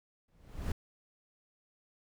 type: noise with exponential growth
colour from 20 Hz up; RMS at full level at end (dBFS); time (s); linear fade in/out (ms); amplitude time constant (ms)
brown; -31; 0.28-0.72; 5; 95
effects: none